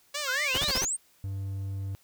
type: tone with vibrato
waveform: 5% pulse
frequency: 554.4 Hz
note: C#5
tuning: in tune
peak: -19 dBFS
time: 0.14-0.82 s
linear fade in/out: 10 ms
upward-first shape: sine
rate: 4.4 Hz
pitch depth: 140 cents each way
type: exponential sweep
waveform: sine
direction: up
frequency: 1343 to 9040 Hz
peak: -27 dBFS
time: 0.27-0.97 s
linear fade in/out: 20 ms
type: noise bursts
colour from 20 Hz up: pink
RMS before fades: -31 dBFS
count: 5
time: 0.54-0.854 s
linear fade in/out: 10 ms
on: 42 ms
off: 26 ms
type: tone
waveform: triangle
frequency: 97.5 Hz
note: G2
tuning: 9 cents flat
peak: -29 dBFS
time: 1.24-1.95 s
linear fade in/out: 0 ms
effects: white hiss -63 dBFS RMS until 2.03 s